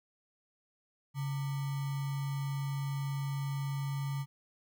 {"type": "tone with sample-and-hold", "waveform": "sine", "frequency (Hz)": 139.1, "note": "C#3", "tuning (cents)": 6, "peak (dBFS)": -32, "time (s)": [1.14, 4.26], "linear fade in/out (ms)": 50, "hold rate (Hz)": 1050, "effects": []}